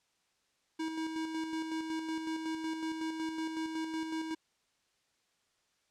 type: tone with tremolo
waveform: square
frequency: 320 Hz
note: D#4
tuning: 49 cents sharp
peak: -34 dBFS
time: 0.79-4.35 s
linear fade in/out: 10 ms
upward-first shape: square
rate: 5.4 Hz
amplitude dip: 40%
effects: white hiss -75 dBFS RMS until 5.9 s + low-pass 7000 Hz 12 dB/octave